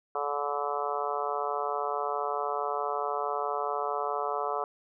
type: harmonic tone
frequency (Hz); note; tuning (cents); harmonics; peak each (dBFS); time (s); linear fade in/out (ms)
144.6; D3; -27; 3 / 4 / 5 / 6 / 7 / 8 / 9; -35 / -37 / -34 / -39 / -36 / -36 / -37; 0.15-4.64; 2
effects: none